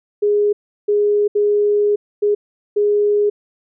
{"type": "tone bursts at uneven times", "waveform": "sine", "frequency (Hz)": 413.7, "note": "G#4", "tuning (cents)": -7, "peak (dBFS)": -12, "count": 5, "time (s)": [[0.22, 0.53], [0.88, 1.28], [1.35, 1.96], [2.22, 2.35], [2.76, 3.3]], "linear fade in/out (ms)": 10, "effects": []}